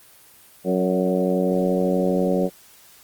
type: harmonic tone with a mistuned harmonic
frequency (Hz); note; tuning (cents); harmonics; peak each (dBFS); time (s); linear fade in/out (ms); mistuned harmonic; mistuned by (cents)
92; F#2; -9; 2 / 3 / 4 / 5 / 6 / 7 / 8; -22 / -26 / -26 / -25 / -24 / -35 / -33; 0.64-2.5; 50; 6; +24
effects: white hiss -50 dBFS RMS until 3.03 s + Opus 24 kbps